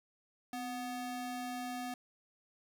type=ring-modulated tone; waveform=square; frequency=493.4 Hz; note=B4; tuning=2 cents flat; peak=-36 dBFS; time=0.53-1.94 s; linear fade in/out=2 ms; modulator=239 Hz; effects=none